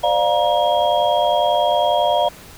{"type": "tone cluster", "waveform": "sine", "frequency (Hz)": [523, 595, 705, 947, 3263], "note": ["C5", "D5", "F5", "A#5", "G#7"], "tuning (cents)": [-1, 22, 16, 27, -31], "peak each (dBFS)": [-26, -18, -18, -21, -26], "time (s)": [0.03, 2.29], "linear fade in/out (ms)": 10, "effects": ["pink hiss -41 dBFS RMS until 2.57 s"]}